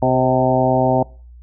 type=harmonic tone with a mistuned harmonic; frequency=128.6 Hz; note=C3; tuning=30 cents flat; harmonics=1 / 2 / 3 / 4 / 5 / 6 / 7; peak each=-21 / -20 / -23 / -22 / -18 / -20 / -23 dBFS; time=0.02-1.03 s; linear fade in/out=5 ms; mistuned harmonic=4; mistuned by=+38 cents; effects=noise-tail reverb RT60 0.4 s tail -23 dB re dry + added 60 Hz sine -38 dBFS peak until 1.42 s